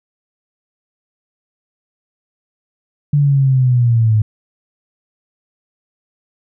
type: linear sweep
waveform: sine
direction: down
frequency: 146.83 to 106 Hz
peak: -9 dBFS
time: 3.13-4.22 s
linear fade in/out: 5 ms
effects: none